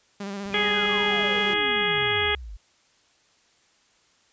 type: tone with vibrato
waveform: sawtooth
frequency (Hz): 199.2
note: G3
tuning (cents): +28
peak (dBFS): -27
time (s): 0.2-1.54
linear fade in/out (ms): 5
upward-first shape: square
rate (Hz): 15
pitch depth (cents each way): 29
type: low-pass noise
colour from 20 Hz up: white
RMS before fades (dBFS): -47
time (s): 0.45-2.31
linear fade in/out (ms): 5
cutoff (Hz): 280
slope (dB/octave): 96
type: exponential sweep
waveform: sine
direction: down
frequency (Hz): 2489 to 46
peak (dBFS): -35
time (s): 0.52-2.57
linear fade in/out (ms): 10
type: harmonic tone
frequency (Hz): 415.3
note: G#4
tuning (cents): 0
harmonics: 1 / 2 / 3 / 4 / 5 / 6 / 7 / 8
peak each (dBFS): -28 / -32 / -32 / -29 / -27 / -32 / -33 / -27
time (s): 0.54-2.35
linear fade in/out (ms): 2
effects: white hiss -62 dBFS RMS until 4.32 s + resampled to 16000 Hz